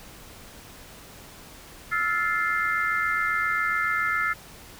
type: chord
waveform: sine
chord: F major seventh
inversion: third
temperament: just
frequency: 1309.6 / 1396.9 / 1746.1 / 2095 Hz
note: E6 / F6 / A6 / C7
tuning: -12 / 0 / -14 / +2 cents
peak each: -28 dBFS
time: 1.91-4.34 s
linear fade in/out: 20 ms
effects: pink hiss -46 dBFS RMS until 4.79 s